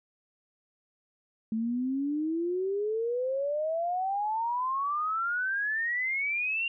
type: exponential sweep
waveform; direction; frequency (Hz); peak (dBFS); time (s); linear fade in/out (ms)
sine; up; 217.9 to 2794; -27; 1.52-6.68; 2
effects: none